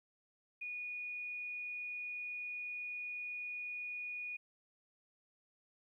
sine tone, 2458 Hz, D#7, 22 cents flat, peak -40 dBFS, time 0.61-4.37 s, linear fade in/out 10 ms, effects 13-bit

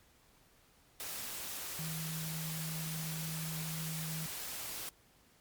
sine tone in noise, 159.9 Hz, D#3, 48 cents sharp, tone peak -39 dBFS, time 1.79-4.26 s, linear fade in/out 0 ms, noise white, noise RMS -42 dBFS, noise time 1-4.89 s, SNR 0 dB, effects pink hiss -66 dBFS RMS until 5.4 s + MP3 96 kbps

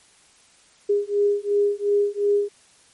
sine beating tone pair, 406.8 / 409.6 Hz, G#4 / G#4, -36 / -24 cents, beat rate 2.8 Hz, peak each -21 dBFS, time 0.89-2.49 s, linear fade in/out 10 ms, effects white hiss -55 dBFS RMS until 2.93 s + MP3 48 kbps

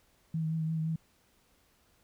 sine tone with vibrato, 160 Hz, D#3, 49 cents sharp, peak -29 dBFS, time 0.34-0.96 s, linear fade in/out 5 ms, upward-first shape triangle, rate 5.8 Hz, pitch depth 29 cents each way, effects pink hiss -68 dBFS RMS until 2.03 s

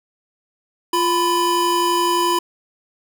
square tone pair together, 349.2 / 996 Hz, F4 / B5, 0 / +14 cents, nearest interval octave + tritone, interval 1814 cents, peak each -21 / -18 dBFS, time 0.93-2.39 s, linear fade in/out 5 ms, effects none

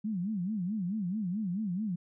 sine tone with vibrato, 196 Hz, G3, in tune, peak -30 dBFS, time 0.04-1.96 s, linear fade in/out 10 ms, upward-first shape sine, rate 4.6 Hz, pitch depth 220 cents each way, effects none

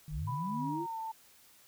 sine tone with tremolo, 151.7 Hz, D#3, 44 cents flat, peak -37 dBFS, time 0.08-0.86 s, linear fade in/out 0 ms, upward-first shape sine, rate 2.2 Hz, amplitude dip 80%
sine linear sweep, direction up, 34 to 361.1 Hz, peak -35 dBFS, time 0.1-0.87 s, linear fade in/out 50 ms
sine tone with pitch glide, 990 to 892.2 Hz, B5 to A5, +4 to +24 cents, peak -36 dBFS, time 0.27-1.12 s, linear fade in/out 10 ms, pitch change -180 cents, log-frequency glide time 0.54-0.99 s
effects white hiss -61 dBFS RMS until 1.67 s

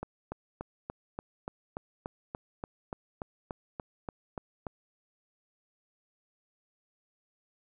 click train, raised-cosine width 1 ms, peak -22 dBFS, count 17, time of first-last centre 0.03-4.668 s, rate 3.45 Hz, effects none

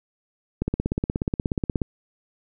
click train, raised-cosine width 3 ms, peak -10 dBFS, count 21, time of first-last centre 0.62-1.818 s, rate 16.7 Hz, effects none

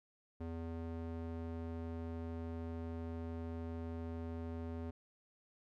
square tone with band-pass filter, 82.41 Hz, E2, in tune, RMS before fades -43 dBFS, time 0.4-4.91 s, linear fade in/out 10 ms, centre 290 Hz, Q 0.63, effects none

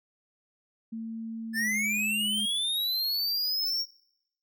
sine tone with pitch glide, 225.4 to 210.3 Hz, A3 to G#3, +42 to +22 cents, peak -33 dBFS, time 0.92-2.46 s, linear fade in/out 10 ms, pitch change -120 cents, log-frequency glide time 1.55-1.72 s
square linear sweep, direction up, 1726 to 5590 Hz, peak -27 dBFS, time 1.53-3.86 s, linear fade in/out 50 ms
effects noise-tail reverb RT60 0.8 s tail -23 dB re dry

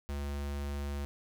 square tone, 71.2 Hz, C#2, 47 cents sharp, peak -35 dBFS, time 0.09-1.05 s, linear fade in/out 0 ms, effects none

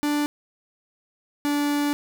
45% pulse tone pair in turn, 293.8 / 290.4 Hz, D4 / D4, +1 / -19 cents, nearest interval unison, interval 20 cents, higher first, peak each -21 dBFS, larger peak neither, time 0.03-0.26 / 1.45-1.93 s, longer second, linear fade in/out 0 ms, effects none

